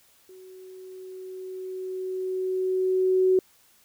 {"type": "tone with level ramp", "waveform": "sine", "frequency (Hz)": 373.4, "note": "F#4", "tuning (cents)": 16, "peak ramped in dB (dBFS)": [-45, -16], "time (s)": [0.29, 3.39], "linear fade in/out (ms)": 2, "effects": ["white hiss -60 dBFS RMS until 3.84 s"]}